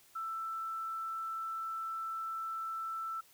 sine tone, 1328 Hz, E6, 12 cents sharp, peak -36 dBFS, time 0.15-3.21 s, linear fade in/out 10 ms, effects white hiss -63 dBFS RMS until 3.33 s

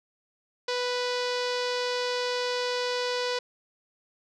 sawtooth tone with low-pass filter, 493.9 Hz, B4, in tune, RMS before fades -29 dBFS, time 0.68-3.39 s, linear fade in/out 5 ms, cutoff 4700 Hz, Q 2.8, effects none

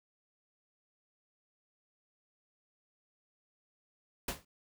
pink noise with exponential decay, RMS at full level -31 dBFS, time 4.28-4.45 s, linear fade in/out 5 ms, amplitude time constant 35 ms, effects none

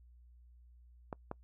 clicks, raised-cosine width 1 ms, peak -25 dBFS, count 2, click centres 1.128 / 1.314 s, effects noise-tail reverb RT60 0.1 s tail -26 dB re dry + added 60 Hz sine -57 dBFS peak until 1.43 s

